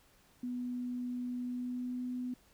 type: tone with pitch glide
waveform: sine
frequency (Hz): 246.9 to 249.6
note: B3 to B3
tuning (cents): 0 to +19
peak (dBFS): -35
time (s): 0.43-2.34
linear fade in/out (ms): 5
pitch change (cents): +19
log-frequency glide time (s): 1.44-2.03
effects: pink hiss -66 dBFS RMS until 2.53 s